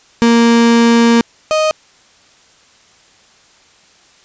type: tone pair in turn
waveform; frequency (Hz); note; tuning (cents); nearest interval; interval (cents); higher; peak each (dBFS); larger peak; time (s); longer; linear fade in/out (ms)
35% pulse; 233.1 / 622.3; A#3 / D#5; 0 / 0; octave + perfect fourth; 1700; second; -5 / -9; first; 0.22-1.21 / 1.51-1.71; first; 0
effects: white hiss -48 dBFS RMS until 4.24 s + resampled to 16000 Hz